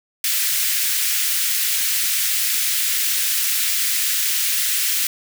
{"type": "high-pass noise", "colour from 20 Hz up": "white", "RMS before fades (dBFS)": -20, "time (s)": [0.24, 5.07], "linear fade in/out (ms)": 2, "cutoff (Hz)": 1700, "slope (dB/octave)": 24, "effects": []}